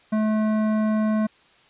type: tone with hard clipping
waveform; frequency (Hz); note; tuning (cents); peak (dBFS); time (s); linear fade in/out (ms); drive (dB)
sine; 215.9; A3; -33; -21; 0.12-1.27; 10; 13
effects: white hiss -56 dBFS RMS until 1.69 s + resampled to 8000 Hz